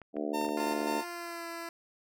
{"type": "clicks", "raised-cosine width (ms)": 0.5, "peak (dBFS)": -33, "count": 9, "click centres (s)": [0.017, 0.167, 0.414, 0.448, 0.489, 0.665, 0.72, 0.815, 0.922]}
{"type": "harmonic tone", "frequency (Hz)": 74.1, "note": "D2", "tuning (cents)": 16, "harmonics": [3, 4, 5, 6, 7, 8, 9, 10], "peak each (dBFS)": [-40, -35, -39, -39, -42, -43, -40, -49], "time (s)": [0.13, 1.03], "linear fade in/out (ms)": 50}
{"type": "tone with tremolo", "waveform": "45% pulse", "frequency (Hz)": 906, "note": "A#5", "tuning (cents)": -50, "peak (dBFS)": -33, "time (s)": [0.33, 1.05], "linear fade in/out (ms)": 20, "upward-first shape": "square", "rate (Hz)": 3.7, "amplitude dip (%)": 50}
{"type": "tone with pitch glide", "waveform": "10% pulse", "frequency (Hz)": [349.2, 336.3], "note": ["F4", "E4"], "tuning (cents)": [0, 35], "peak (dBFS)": -30, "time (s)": [0.57, 1.69], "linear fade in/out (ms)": 2, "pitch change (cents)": -65, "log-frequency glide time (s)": [1.02, 1.46]}
{"effects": []}